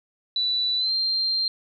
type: tone with pitch glide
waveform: sine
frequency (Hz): 3963 to 4172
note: B7 to C8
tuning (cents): +5 to -6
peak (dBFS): -21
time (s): 0.36-1.48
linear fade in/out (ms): 2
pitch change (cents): +89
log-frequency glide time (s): 0.77-0.92
effects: none